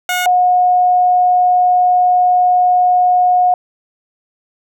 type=tone pair in turn; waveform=15% pulse / sine; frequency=724 / 724 Hz; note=F#5 / F#5; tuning=-38 / -38 cents; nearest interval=unison; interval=0 cents; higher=neither; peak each=-8 dBFS; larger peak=neither; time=0.09-0.26 / 0.26-3.54 s; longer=second; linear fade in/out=2 ms; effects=none